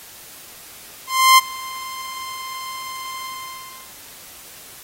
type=tone with ADSR envelope; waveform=sawtooth; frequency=1046.5 Hz; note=C6; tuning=in tune; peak=-3 dBFS; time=1.07-3.93 s; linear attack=310 ms; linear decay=19 ms; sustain=-23 dB; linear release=680 ms; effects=white hiss -41 dBFS RMS until 4.83 s + AAC 48 kbps